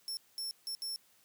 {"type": "tone bursts at uneven times", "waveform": "sawtooth", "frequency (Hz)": 5400, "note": "E8", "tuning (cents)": 41, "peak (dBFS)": -34, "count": 4, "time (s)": [[0.08, 0.17], [0.38, 0.51], [0.67, 0.75], [0.82, 0.96]], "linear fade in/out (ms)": 0, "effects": ["white hiss -67 dBFS RMS until 1.24 s", "high-pass 80 Hz 12 dB/octave"]}